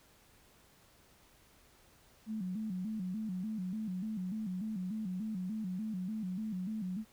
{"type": "tone with vibrato", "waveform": "sine", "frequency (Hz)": 199.9, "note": "G3", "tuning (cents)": 34, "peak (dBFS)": -35, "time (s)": [2.26, 7.05], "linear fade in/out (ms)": 50, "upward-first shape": "square", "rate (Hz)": 3.4, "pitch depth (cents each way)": 150, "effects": ["pink hiss -64 dBFS RMS until 7.12 s"]}